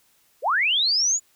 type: linear sweep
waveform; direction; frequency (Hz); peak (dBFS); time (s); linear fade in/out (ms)
sine; up; 415.3 to 7040; -18; 0.42-1.2; 50
effects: white hiss -62 dBFS RMS until 1.35 s